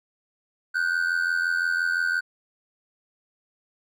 triangle ring-modulated tone, 1500 Hz, F#6, 23 cents sharp, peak -17 dBFS, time 0.74-2.21 s, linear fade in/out 20 ms, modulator 42.9 Hz, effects none

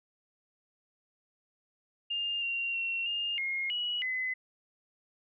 sine tone with pitch steps, 2811 / 2762 / 2728 / 2822 / 2145 / 2921 / 2027 Hz, F7 / F7 / F7 / F7 / C7 / F#7 / B6, +11 / -20 / -41 / +17 / +42 / -23 / +45 cents, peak -30 dBFS, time 2.1-4.34 s, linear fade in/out 10 ms, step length 320 ms, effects none

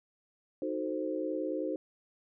sine chord, D# diminished seventh, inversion none, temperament equal, 311.1 / 370 / 440 / 523.3 Hz, D#4 / F#4 / A4 / C5, 0 / 0 / 0 / 0 cents, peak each -35 / -38 / -40 / -36 dBFS, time 0.62-1.76 s, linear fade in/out 2 ms, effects none

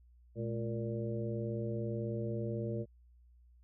harmonic tone with a mistuned harmonic, 116.3 Hz, A#2, 4 cents flat, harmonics 1 / 2 / 3 / 4 / 5, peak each -37 / -41 / -42 / -42 / -44 dBFS, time 0.35-2.86 s, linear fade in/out 50 ms, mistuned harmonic 2, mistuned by -140 cents, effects added 60 Hz sine -59 dBFS peak until 3.63 s

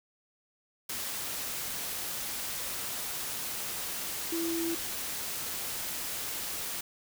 sine tone in noise, 333.1 Hz, E4, 18 cents sharp, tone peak -30 dBFS, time 4.32-4.75 s, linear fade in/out 5 ms, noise white, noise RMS -36 dBFS, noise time 0.89-6.81 s, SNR +3 dB, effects none

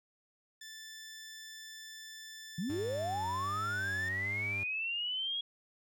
15% pulse tone, 1760 Hz, A6, in tune, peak -40 dBFS, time 0.61-4.09 s, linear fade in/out 5 ms
sine linear sweep, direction up, 153.2 to 3322 Hz, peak -33 dBFS, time 2.58-5.41 s, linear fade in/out 5 ms
40% pulse tone with vibrato, 98 Hz, G2, in tune, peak -40 dBFS, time 2.69-4.64 s, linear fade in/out 10 ms, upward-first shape triangle, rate 1.3 Hz, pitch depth 100 cents each way
effects none

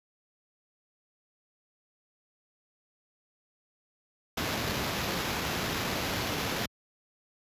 pink noise with sample-and-hold, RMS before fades -31 dBFS, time 4.37-6.66 s, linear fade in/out 5 ms, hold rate 8820 Hz, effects high-pass 80 Hz 12 dB/octave + resampled to 32000 Hz

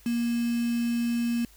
sine tone with quantisation, 235.8 Hz, A#3, 20 cents sharp, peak -24 dBFS, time 0.06-1.45 s, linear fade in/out 2 ms, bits 6, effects added 50 Hz sine -55 dBFS peak until 1.56 s + white hiss -57 dBFS RMS until 1.56 s

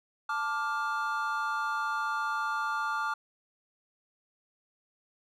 triangle chord, D minor, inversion second, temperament just, 881 / 1174.7 / 1409.6 Hz, A5 / D6 / F6, +2 / 0 / +16 cents, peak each -33 / -31 / -31 dBFS, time 0.29-3.14 s, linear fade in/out 5 ms, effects none

